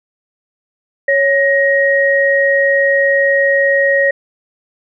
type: tone pair together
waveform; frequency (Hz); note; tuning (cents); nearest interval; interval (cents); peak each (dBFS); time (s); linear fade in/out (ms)
sine; 554.4 / 1882.1; C#5 / A#6; 0 / +16; octave + major sixth; 2116; -12; 1.08-4.11; 5
effects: none